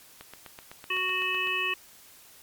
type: click train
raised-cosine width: 0.3 ms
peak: -26 dBFS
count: 11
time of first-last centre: 0.21-1.473 s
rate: 7.92 Hz
type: harmonic tone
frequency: 370 Hz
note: F#4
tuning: in tune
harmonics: 1 / 3 / 5 / 7 / 8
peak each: -38 / -34 / -34 / -28 / -33 dBFS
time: 0.9-1.74 s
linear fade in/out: 5 ms
effects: white hiss -53 dBFS RMS until 2.42 s + MP3 96 kbps